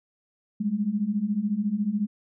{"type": "beating tone pair", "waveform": "sine", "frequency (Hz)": [198.1, 212.1], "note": ["G3", "G#3"], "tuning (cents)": [18, 37], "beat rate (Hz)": 14, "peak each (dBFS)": [-28, -25], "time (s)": [0.6, 2.07], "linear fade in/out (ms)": 10, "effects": []}